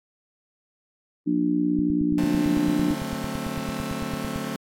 harmonic tone, 59.1 Hz, A#1, 24 cents sharp, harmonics 3 / 4 / 5 / 6, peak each -28 / -29 / -21 / -35 dBFS, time 1.26-2.95 s, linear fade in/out 20 ms
click train, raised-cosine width 5 ms, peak -20 dBFS, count 24, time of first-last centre 1.79-4.36 s, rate 8.95 Hz
sawtooth chord, D dominant seventh, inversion none, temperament just, 146.83 / 183.54 / 220.2 / 264.3 Hz, D3 / F#3 / A3 / C4, 0 / -14 / +2 / +18 cents, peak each -32 / -32 / -28 / -29 dBFS, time 2.18-4.56 s, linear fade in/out 0 ms
effects AAC 64 kbps

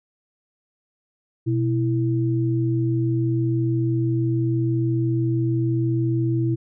sine tone pair together, 123.47 / 329.6 Hz, B2 / E4, 0 / 0 cents, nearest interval octave + perfect fourth, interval 1700 cents, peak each -20 / -23 dBFS, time 1.46-6.56 s, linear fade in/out 20 ms, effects none

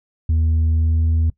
sine tone with pitch glide, 80.1 to 80.89 Hz, E2 to E2, -49 to -32 cents, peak -11 dBFS, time 0.29-1.3 s, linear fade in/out 5 ms, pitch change +17 cents, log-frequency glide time 0.68-1.08 s, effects noise-tail reverb RT60 0.1 s tail -22 dB re dry + tanh soft clip ceiling -13 dBFS

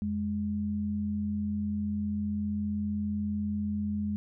sine tone pair together, 87.33 / 207.7 Hz, F2 / G#3, 0 / 0 cents, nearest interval octave + minor third, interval 1500 cents, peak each -36 / -29 dBFS, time 0.02-4.16 s, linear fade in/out 0 ms, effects none

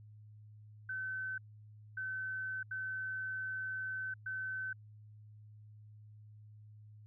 sine tone bursts at uneven times, 1527 Hz, G6, 46 cents flat, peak -37 dBFS, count 4, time 0.89-1.38 / 1.97-2.63 / 2.71-4.14 / 4.26-4.73 s, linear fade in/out 5 ms, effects added 106 Hz sine -53 dBFS peak until 7.06 s

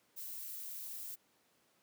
violet noise, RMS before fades -45 dBFS, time 0.16-1.16 s, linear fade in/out 20 ms, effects pink hiss -72 dBFS RMS until 1.82 s + high-pass 200 Hz 12 dB/octave

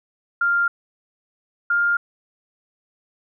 sine tone pair in turn, 1396.9 / 1404.6 Hz, F6 / F6, 0 / +10 cents, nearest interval unison, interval 10 cents, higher second, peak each -16 dBFS, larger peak neither, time 0.41-0.68 / 1.7-1.97 s, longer neither, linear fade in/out 5 ms, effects none

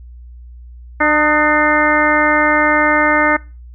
harmonic tone with a mistuned harmonic, 300 Hz, D4, 37 cents sharp, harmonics 1 / 2 / 3 / 4 / 5 / 6 / 7, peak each -18 / -18 / -18 / -18 / -18 / -18 / -18 dBFS, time 1-3.37 s, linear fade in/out 10 ms, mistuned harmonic 4, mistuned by +59 cents, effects noise-tail reverb RT60 0.3 s tail -23 dB re dry + added 60 Hz sine -33 dBFS peak until 3.74 s

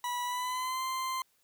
40% pulse tone with pitch glide, 978 to 1042.2 Hz, B5 to C6, -17 to -7 cents, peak -31 dBFS, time 0.04-1.22 s, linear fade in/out 2 ms, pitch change +110 cents, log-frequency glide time 0.24-0.83 s, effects white hiss -71 dBFS RMS until 1.43 s

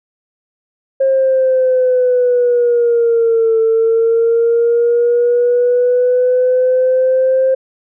sine linear two-way sweep, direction down then up, 537 to 447.5 to 527 Hz, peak -8 dBFS, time 1-7.55 s, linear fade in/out 10 ms, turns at 3.6 s, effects tanh soft clip ceiling -5 dBFS

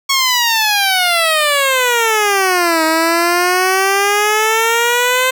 10% pulse exponential two-way sweep, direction down then up, 1108.7 to 316.4 to 519 Hz, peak -3 dBFS, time 0.09-5.31 s, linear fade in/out 10 ms, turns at 2.84 s, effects none

